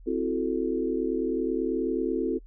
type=chord; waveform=sine; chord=F# half-diminished seventh; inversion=second; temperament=equal; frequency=261.6 / 329.6 / 370 / 440 Hz; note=C4 / E4 / F#4 / A4; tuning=0 / 0 / 0 / 0 cents; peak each=-30 dBFS; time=0.06-2.39 s; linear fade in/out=20 ms; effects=noise-tail reverb RT60 0.1 s tail -24 dB re dry + added 40 Hz sine -45 dBFS peak until 2.46 s